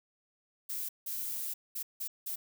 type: noise bursts at uneven times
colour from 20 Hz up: violet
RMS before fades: -37 dBFS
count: 5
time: 0.69-0.89 / 1.06-1.54 / 1.75-1.83 / 2-2.08 / 2.26-2.36 s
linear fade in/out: 10 ms
effects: none